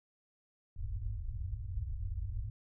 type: low-pass noise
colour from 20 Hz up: white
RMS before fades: -38 dBFS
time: 0.76-2.5 s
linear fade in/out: 5 ms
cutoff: 110 Hz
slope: 96 dB/octave
effects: none